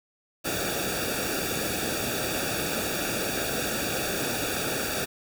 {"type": "noise with comb filter", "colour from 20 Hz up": "pink", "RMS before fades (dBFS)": -29, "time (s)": [0.44, 5.06], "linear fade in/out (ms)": 20, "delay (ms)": 0.97, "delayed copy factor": -0.95, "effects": []}